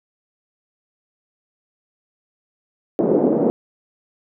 white band-pass noise, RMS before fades -17 dBFS, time 2.99-3.5 s, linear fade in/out 0 ms, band 210 to 480 Hz, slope 24 dB/octave, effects none

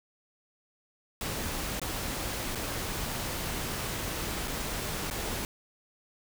pink noise with dropouts, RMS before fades -34 dBFS, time 1.21-5.45 s, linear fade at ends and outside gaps 1 ms, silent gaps 1.797-1.816 / 2.55-2.555 / 4.475-4.479 / 5.101-5.11 s, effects none

